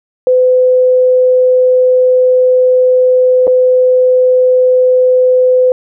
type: tone with dropouts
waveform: sine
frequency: 507 Hz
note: B4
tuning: 45 cents sharp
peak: -5 dBFS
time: 0.27-5.72 s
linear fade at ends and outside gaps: 1 ms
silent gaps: 3.47-3.477 s
effects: none